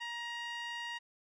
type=tone with band-pass filter; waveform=sawtooth; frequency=944 Hz; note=A#5; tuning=22 cents sharp; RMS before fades=-41 dBFS; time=0-0.99 s; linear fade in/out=20 ms; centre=2300 Hz; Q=1.7; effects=resampled to 24000 Hz